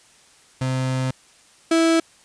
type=tone pair in turn; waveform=35% pulse; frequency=130 / 328.4 Hz; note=C3 / E4; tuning=-11 / -6 cents; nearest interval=octave + major third; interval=1605 cents; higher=second; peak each=-19 / -13 dBFS; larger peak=second; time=0.61-1.11 / 1.71-2 s; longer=first; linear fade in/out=5 ms; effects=white hiss -53 dBFS RMS until 2.24 s + resampled to 22050 Hz